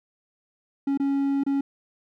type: tone with dropouts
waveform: triangle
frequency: 277.2 Hz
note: C#4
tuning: in tune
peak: -19 dBFS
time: 0.87-1.61 s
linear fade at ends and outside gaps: 5 ms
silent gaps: 0.975-0.998 / 1.436-1.464 s
effects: none